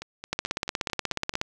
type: two click trains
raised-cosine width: 0.2 ms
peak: -19 / -9 dBFS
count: 7 / 19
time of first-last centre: 0.02-1.339 / 0.33-1.414 s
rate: 4.55 / 16.6 Hz
effects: none